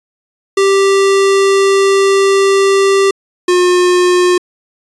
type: tone pair in turn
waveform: square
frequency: 392 / 358.9 Hz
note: G4 / F4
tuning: 0 / +47 cents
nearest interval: major second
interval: 153 cents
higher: first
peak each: -8 dBFS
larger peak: neither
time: 0.57-3.11 / 3.48-4.38 s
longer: first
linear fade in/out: 5 ms
effects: resampled to 22050 Hz